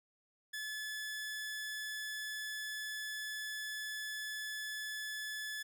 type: tone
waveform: sawtooth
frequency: 1722 Hz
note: A6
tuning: 38 cents flat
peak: -36 dBFS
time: 0.53-5.63 s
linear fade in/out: 10 ms
effects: none